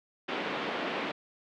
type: band-pass noise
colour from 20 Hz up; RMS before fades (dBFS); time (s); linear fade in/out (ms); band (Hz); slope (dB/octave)
pink; -34; 0.28-1.12; 10; 220 to 3300; 24
effects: none